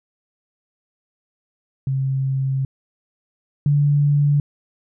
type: tone pair in turn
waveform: sine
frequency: 134.2 / 144.73 Hz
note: C3 / D3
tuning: +44 / -25 cents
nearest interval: minor second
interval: 131 cents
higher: second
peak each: -18 / -13 dBFS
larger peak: second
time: 1.87-2.65 / 3.66-4.4 s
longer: first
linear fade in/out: 2 ms
effects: none